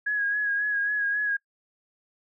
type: tone with vibrato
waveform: sine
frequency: 1661.2 Hz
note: G#6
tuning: in tune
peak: -23 dBFS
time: 0.06-1.37 s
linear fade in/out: 10 ms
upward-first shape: sine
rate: 3.7 Hz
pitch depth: 35 cents each way
effects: noise-tail reverb RT60 0.1 s tail -23 dB re dry